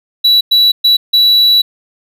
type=tone bursts at uneven times; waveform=triangle; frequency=3932 Hz; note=B7; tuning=8 cents flat; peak=-4 dBFS; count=4; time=0.24-0.41 / 0.51-0.72 / 0.84-0.97 / 1.13-1.62 s; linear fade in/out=10 ms; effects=none